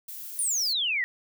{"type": "noise", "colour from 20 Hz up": "violet", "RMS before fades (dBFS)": -39, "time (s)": [0.08, 0.73], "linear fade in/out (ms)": 5}
{"type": "exponential sweep", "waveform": "sine", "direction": "down", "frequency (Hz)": [9956, 1864.7], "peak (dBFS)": -24, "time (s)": [0.39, 1.04], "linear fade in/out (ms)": 0}
{"effects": []}